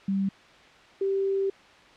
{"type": "tone pair in turn", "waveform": "sine", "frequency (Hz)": [195.1, 390.2], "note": ["G3", "G4"], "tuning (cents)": [-8, -8], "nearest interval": "octave", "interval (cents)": 1200, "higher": "second", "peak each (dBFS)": -23, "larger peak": "neither", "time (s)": [[0.08, 0.29], [1.01, 1.5]], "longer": "second", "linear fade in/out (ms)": 5, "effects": ["white hiss -52 dBFS RMS until 1.96 s", "low-pass 3000 Hz 12 dB/octave"]}